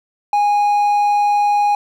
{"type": "tone", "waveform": "triangle", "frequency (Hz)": 824, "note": "G#5", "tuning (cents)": -14, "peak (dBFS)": -10, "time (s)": [0.33, 1.75], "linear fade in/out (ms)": 2, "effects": []}